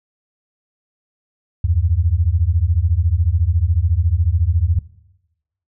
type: beating tone pair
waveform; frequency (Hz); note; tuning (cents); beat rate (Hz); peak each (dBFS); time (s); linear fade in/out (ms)
sine; 77.78 / 91.78; D#2 / F#2; 0 / -14; 14; -16; 1.64-4.79; 5
effects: noise-tail reverb RT60 0.9 s tail -18 dB re dry